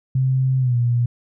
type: tone with pitch glide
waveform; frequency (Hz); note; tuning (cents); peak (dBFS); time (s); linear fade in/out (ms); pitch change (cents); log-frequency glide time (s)
sine; 131.1 to 120.22; C3 to B2; +4 to -46; -15; 0.15-1.06; 5; -150; 0.59-0.76
effects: none